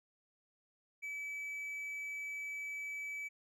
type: tone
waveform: triangle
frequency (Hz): 2296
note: D7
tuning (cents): -40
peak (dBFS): -38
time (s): 1.02-3.29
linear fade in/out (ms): 20
effects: none